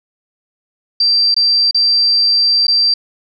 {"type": "tone with dropouts", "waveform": "sine", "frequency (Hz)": 4699, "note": "D8", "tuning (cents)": 0, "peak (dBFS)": -9, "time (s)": [1, 2.94], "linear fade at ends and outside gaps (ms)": 5, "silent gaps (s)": [[1.344, 1.364], [1.711, 1.745], [2.669, 2.68]], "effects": []}